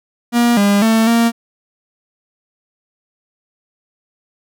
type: tone with pitch steps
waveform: 45% pulse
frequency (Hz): 238.1 / 202 / 223.6 / 232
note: A#3 / G#3 / A3 / A#3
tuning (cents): +37 / -48 / +28 / -8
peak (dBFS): -10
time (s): 0.32-1.32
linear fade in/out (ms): 50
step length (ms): 250
effects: none